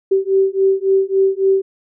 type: beating tone pair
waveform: sine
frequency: 384.7 / 388.3 Hz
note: G4 / G4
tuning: -33 / -16 cents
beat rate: 3.6 Hz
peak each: -15 dBFS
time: 0.11-1.62 s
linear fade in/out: 10 ms
effects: none